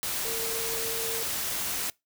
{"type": "tone in noise", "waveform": "sine", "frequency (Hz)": 454.6, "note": "A#4", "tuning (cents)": -43, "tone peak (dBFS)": -35, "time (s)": [0.25, 1.23], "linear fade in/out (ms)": 0, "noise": "white", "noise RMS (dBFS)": -31, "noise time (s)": [0.03, 1.9], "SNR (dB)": -7, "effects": ["noise-tail reverb RT60 0.2 s tail -24 dB re dry"]}